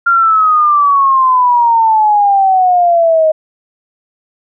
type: exponential sweep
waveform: sine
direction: down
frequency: 1396.9 to 622.3 Hz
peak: -6 dBFS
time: 0.06-3.32 s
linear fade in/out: 10 ms
effects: none